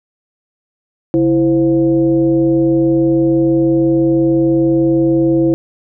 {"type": "tone with frequency modulation", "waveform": "sine", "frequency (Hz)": 331.1, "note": "E4", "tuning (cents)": 8, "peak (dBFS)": -9, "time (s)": [1.14, 5.54], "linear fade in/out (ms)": 0, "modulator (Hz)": 192, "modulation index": 0.69, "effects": []}